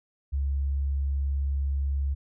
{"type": "tone", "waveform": "sine", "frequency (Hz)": 69.3, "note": "C#2", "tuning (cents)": 0, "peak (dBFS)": -24, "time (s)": [0.32, 2.15], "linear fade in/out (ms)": 20, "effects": []}